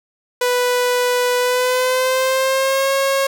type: tone with pitch glide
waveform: sawtooth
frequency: 493.9 to 544.9 Hz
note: B4 to C#5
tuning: 0 to -30 cents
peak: -11 dBFS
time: 0.41-3.27 s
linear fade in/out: 5 ms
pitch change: +170 cents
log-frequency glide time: 1.38-2.92 s
effects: none